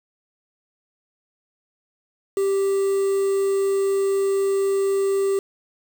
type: tone with quantisation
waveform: triangle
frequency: 392 Hz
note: G4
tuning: in tune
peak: -16 dBFS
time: 2.37-5.39 s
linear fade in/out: 2 ms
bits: 6
effects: none